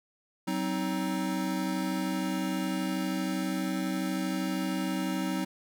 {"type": "chord", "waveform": "square", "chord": "C diminished", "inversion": "second", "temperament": "just", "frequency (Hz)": [188.37, 261.6, 314], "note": ["Gb3", "C4", "Eb4"], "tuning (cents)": [31, 0, 16], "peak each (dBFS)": [-33, -35, -34], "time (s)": [0.47, 5.45], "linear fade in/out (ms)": 10, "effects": []}